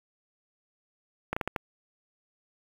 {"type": "slowing click train", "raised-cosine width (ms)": 0.5, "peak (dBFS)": -14, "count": 5, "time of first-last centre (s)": [1.33, 1.562], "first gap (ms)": 35, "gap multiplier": 1.35, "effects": ["7-bit"]}